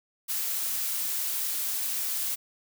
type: noise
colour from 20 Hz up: blue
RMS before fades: -30 dBFS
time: 0.28-2.36 s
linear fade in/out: 20 ms
effects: none